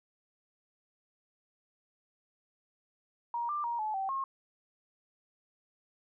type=tone with pitch steps; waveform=sine; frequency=945 / 1186 / 943 / 860 / 773 / 1078 Hz; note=A#5 / D6 / A#5 / A5 / G5 / C#6; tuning=+23 / +17 / +20 / -40 / -24 / -49 cents; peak=-31 dBFS; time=3.34-4.24 s; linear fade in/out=2 ms; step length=150 ms; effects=none